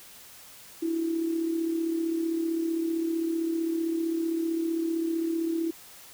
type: tone with amplitude modulation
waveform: sine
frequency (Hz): 329.6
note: E4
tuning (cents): 0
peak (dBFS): -23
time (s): 0.82-5.71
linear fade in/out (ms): 10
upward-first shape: sine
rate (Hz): 35.5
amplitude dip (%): 50
effects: white hiss -49 dBFS RMS until 6.13 s